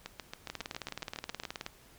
two click trains, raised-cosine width 0.2 ms, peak -20 / -22 dBFS, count 23 / 11, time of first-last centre 0.5-1.664 / 0.06-1.436 s, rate 18.9 / 7.27 Hz, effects pink hiss -59 dBFS RMS until 1.98 s

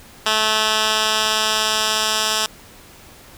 10% pulse tone with band-pass filter sweep, 217 Hz, A3, 24 cents flat, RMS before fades -19 dBFS, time 0.26-2.46 s, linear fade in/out 2 ms, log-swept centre 3400 to 5300 Hz, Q 0.85, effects pink hiss -44 dBFS RMS until 3.37 s

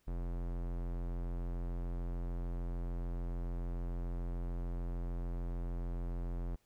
square tone with low-pass filter, 43.4 Hz, F1, 10 cents flat, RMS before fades -38 dBFS, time 0.07-6.56 s, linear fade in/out 10 ms, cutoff 1000 Hz, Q 0.51, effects pink hiss -75 dBFS RMS until 6.65 s

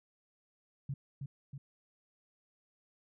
sine tone with echo, 138 Hz, C#3, 7 cents flat, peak -34 dBFS, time 0.89-0.94 s, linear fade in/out 5 ms, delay 320 ms, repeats 2, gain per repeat -4 dB, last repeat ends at 1.58 s, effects none

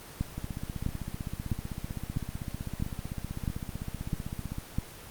two click trains, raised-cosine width 5 ms, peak -16 / -22 dBFS, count 8 / 67, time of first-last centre 0.21-4.785 / 0.38-4.584 s, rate 1.53 / 15.7 Hz, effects pink hiss -46 dBFS RMS until 5.1 s + Opus 24 kbps

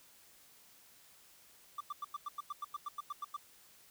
triangle tone bursts, 1174 Hz, D6, 1 cent flat, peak -35 dBFS, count 14, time 1.78-3.366 s, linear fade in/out 5 ms, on 26 ms, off 94 ms, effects white hiss -62 dBFS RMS until 3.9 s

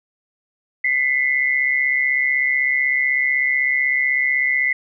sine tone pair together, 2005 / 2141 Hz, B6 / C7, +26 / +39 cents, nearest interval minor second, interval 113 cents, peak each -17 / -21 dBFS, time 0.84-4.73 s, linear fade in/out 5 ms, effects none

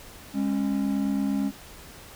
triangle tone pair together, 204.1 / 273 Hz, G#3 / C#4, -30 / -26 cents, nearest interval perfect fourth, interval 504 cents, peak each -24 dBFS, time 0.33-1.52 s, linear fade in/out 50 ms, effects pink hiss -46 dBFS RMS until 2.15 s

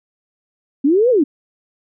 sine linear two-way sweep, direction up then down, 259.2 to 521 to 259.2 Hz, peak -10 dBFS, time 0.84-1.24 s, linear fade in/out 10 ms, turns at 1.1 s, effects none

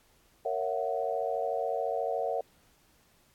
sine chord, F# dominant seventh, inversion first, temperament just, 462.5 / 555 / 666 / 740 Hz, A#4 / C#5 / E5 / F#5, -14 / +2 / +18 / 0 cents, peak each -34 dBFS, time 0.45-2.41 s, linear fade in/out 5 ms, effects pink hiss -65 dBFS RMS until 3.34 s + AAC 64 kbps

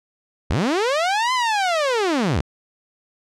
sawtooth linear two-way sweep, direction up then down, 51.91 to 1039 to 51.91 Hz, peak -14 dBFS, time 0.5-2.41 s, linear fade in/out 5 ms, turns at 1.33 s, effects low-pass 6000 Hz 12 dB/octave

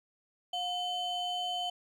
triangle ring-modulated tone, 1888 Hz, A#6, 22 cents sharp, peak -27 dBFS, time 0.53-1.7 s, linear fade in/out 5 ms, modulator 1170 Hz, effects none

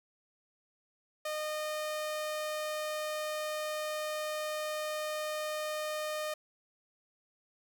sawtooth tone, 612 Hz, D#5, 29 cents flat, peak -30 dBFS, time 1.25-6.34 s, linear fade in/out 5 ms, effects none

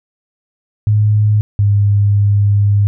sine tone pair in turn, 105.7 / 101.84 Hz, G#2 / G#2, +31 / -33 cents, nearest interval minor second, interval 64 cents, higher first, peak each -8 dBFS, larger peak neither, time 0.87-1.41 / 1.59-2.87 s, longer second, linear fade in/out 0 ms, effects none

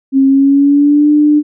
sine tone with pitch glide, 270 to 297.9 Hz, C#4 to D4, -45 to +25 cents, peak -5 dBFS, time 0.12-1.43 s, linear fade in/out 50 ms, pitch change +170 cents, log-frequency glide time 0.27-1.1 s, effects none

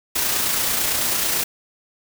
white noise with amplitude modulation, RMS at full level -20 dBFS, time 0.15-1.44 s, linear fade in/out 10 ms, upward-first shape sine, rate 29 Hz, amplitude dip 30%, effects none

